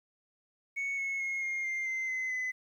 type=tone with pitch steps; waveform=sine; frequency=2217 / 2188 / 2159 / 2130 / 2102 / 2075 / 2047 / 2020 Hz; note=C#7 / C#7 / C#7 / C7 / C7 / C7 / C7 / B6; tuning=0 / -23 / -46 / +30 / +7 / -15 / -38 / +39 cents; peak=-29 dBFS; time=0.76-2.52 s; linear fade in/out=20 ms; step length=220 ms; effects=tanh soft clip ceiling -30 dBFS + 11-bit